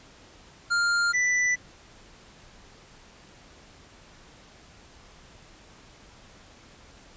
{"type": "tone pair in turn", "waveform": "square", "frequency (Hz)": [1400, 1981.6], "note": ["F6", "B6"], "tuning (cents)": [4, 5], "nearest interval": "tritone", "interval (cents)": 601, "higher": "second", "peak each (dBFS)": -22, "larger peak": "neither", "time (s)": [[0.7, 1.13], [1.13, 1.56]], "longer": "neither", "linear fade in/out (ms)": 20, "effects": ["pink hiss -52 dBFS RMS until 7.16 s", "resampled to 16000 Hz"]}